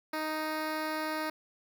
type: tone with notch filter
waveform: 10% pulse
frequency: 311.1 Hz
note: D#4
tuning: in tune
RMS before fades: -34 dBFS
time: 0.13-1.3 s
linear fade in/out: 5 ms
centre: 7800 Hz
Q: 1.3
effects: none